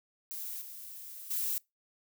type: noise with level steps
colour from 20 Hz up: violet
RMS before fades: -40 / -46 / -33 dBFS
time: 0.31-1.58 s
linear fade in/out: 0 ms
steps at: 0.61 / 1.3 s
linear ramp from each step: 10 ms
effects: noise-tail reverb RT60 0.2 s tail -24 dB re dry